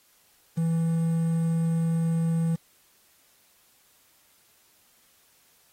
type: tone with quantisation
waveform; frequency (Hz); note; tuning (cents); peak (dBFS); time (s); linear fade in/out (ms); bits
triangle; 164.81; E3; 0; -20; 0.57-2.56; 10; 8
effects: white hiss -62 dBFS RMS until 5.72 s + AAC 48 kbps